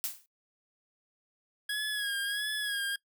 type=noise with exponential decay; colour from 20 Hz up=blue; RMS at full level=-30 dBFS; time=0.04-0.26 s; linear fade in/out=0 ms; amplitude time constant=47 ms
type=tone with vibrato; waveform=25% pulse; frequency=1660 Hz; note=G#6; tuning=1 cent flat; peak=-27 dBFS; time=1.69-2.96 s; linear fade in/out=5 ms; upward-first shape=sine; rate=1.5 Hz; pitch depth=56 cents each way
effects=noise-tail reverb RT60 0.1 s tail -21 dB re dry